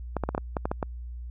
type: clicks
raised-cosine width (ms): 1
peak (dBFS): -13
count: 9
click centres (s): 0.167 / 0.237 / 0.29 / 0.349 / 0.379 / 0.568 / 0.655 / 0.715 / 0.828
effects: added 60 Hz sine -35 dBFS peak until 1.3 s